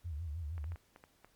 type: tone with vibrato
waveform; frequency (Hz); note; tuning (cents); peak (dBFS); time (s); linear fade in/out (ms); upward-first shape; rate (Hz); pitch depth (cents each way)
sine; 79.4; D#2; +36; -37; 0.04-0.76; 20; sine; 6.4; 170
type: clicks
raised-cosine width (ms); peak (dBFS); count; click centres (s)
0.5; -38; 7; 0.58 / 0.642 / 0.72 / 0.759 / 0.961 / 1.039 / 1.246
effects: pink hiss -70 dBFS RMS until 1.35 s + MP3 96 kbps